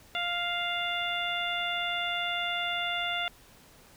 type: harmonic tone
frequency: 699 Hz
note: F5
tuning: 1 cent sharp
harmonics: 1 / 2 / 3 / 4 / 5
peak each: -35 / -35 / -35 / -35 / -35 dBFS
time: 0.15-3.28 s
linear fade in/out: 0 ms
effects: pink hiss -56 dBFS RMS until 3.96 s